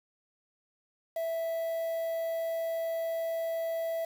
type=tone with quantisation; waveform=triangle; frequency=659.3 Hz; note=E5; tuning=in tune; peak=-28 dBFS; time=1.16-4.05 s; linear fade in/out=5 ms; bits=8; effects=none